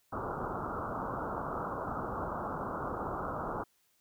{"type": "low-pass noise", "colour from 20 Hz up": "white", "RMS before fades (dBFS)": -37, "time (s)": [0.12, 3.64], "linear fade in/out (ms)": 10, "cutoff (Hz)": 1400, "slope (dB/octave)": 96, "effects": ["white hiss -72 dBFS RMS until 4 s"]}